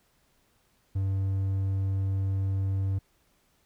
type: tone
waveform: triangle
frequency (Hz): 96.7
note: G2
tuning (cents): -23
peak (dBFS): -23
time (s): 0.95-2.99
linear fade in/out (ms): 10
effects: pink hiss -68 dBFS RMS until 3.65 s